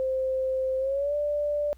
sine tone with pitch glide, 523.3 to 587.4 Hz, C5 to D5, 0 to 0 cents, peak -24 dBFS, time 0-1.73 s, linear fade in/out 0 ms, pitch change +200 cents, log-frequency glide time 0.78-1.15 s, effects added 60 Hz sine -49 dBFS peak until 1.77 s + pink hiss -64 dBFS RMS until 1.77 s

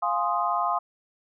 sine chord, F minor seventh, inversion none, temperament equal, 698.5 / 830.6 / 1046.5 / 1244.5 Hz, F5 / Ab5 / C6 / Eb6, 0 / 0 / 0 / 0 cents, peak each -28 / -30 / -27 / -28 dBFS, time 0.02-0.79 s, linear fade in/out 10 ms, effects none

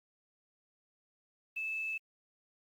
sine tone with quantisation, 2622 Hz, E7, 10 cents flat, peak -34 dBFS, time 1.56-1.98 s, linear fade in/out 10 ms, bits 10, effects Opus 32 kbps

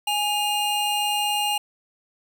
square tone pair together, 830.6 / 2816 Hz, G#5 / F7, 0 / +14 cents, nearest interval octave + major sixth, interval 2114 cents, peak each -25 dBFS, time 0.07-1.58 s, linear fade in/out 5 ms, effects 10-bit

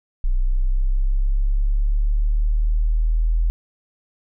sine linear sweep, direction up, 30.7 to 41.2 Hz, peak -15 dBFS, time 0.24-3.5 s, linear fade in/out 0 ms, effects none

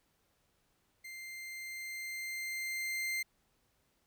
40% pulse tone with level ramp, 2093 Hz, C7, in tune, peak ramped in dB -44 to -32 dBFS, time 1.04-3.23 s, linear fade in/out 10 ms, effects pink hiss -75 dBFS RMS until 4.06 s

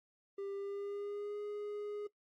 triangle tone with pitch glide, 396.8 to 414.8 Hz, G4 to G#4, +21 to -2 cents, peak -37 dBFS, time 0.38-2.07 s, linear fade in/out 5 ms, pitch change +77 cents, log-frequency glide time 0.54-1.39 s, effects noise-tail reverb RT60 0.1 s tail -19 dB re dry + AAC 48 kbps

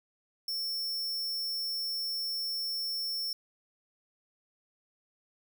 45% pulse tone, 5400 Hz, E8, 41 cents sharp, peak -32 dBFS, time 0.48-3.33 s, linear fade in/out 2 ms, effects none

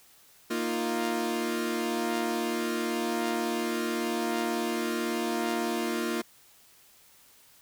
sawtooth chord, Bb suspended fourth, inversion none, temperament equal, 233.1 / 311.1 / 349.2 Hz, Bb3 / Eb4 / F4, 0 / 0 / 0 cents, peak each -28 / -31 / -27 dBFS, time 0.5-6.22 s, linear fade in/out 10 ms, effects white hiss -58 dBFS RMS until 7.61 s

